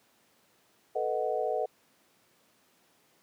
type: chord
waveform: sine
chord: B dominant seventh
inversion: third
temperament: equal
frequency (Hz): 440 / 493.9 / 622.3 / 740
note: A4 / B4 / D#5 / F#5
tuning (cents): 0 / 0 / 0 / 0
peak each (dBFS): -33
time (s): 0.95-1.66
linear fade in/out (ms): 10
effects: pink hiss -66 dBFS RMS until 3.22 s + high-pass 200 Hz 12 dB/octave